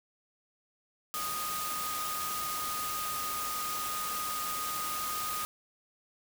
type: tone in noise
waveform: sine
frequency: 1238 Hz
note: D#6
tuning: 9 cents flat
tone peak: -35 dBFS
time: 1.14-5.45 s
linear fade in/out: 0 ms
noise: white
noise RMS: -37 dBFS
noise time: 1.14-5.45 s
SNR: -1 dB
effects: none